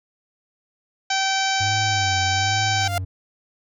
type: harmonic tone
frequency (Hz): 773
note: G5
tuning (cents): -24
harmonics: 1 / 2 / 3 / 4 / 5 / 6 / 7 / 8 / 9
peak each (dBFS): -23 / -26 / -28 / -29 / -30 / -31 / -31 / -32 / -33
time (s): 1.1-2.88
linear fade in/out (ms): 5
type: tone with vibrato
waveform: triangle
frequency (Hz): 99.3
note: G2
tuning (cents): +23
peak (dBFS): -23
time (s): 1.6-3.05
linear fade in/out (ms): 10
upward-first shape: sine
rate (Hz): 1.2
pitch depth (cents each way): 120
type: tone with exponential growth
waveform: sawtooth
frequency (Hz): 698.5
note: F5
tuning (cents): 0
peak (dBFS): -16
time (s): 2.66-2.98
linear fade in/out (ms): 2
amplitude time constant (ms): 68
effects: none